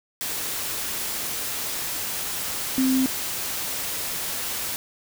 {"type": "tone in noise", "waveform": "sine", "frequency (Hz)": 261.6, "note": "C4", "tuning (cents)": 0, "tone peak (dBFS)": -18, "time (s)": [2.78, 3.06], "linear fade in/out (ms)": 0, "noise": "white", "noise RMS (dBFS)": -29, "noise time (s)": [0.21, 4.76], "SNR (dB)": 8, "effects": []}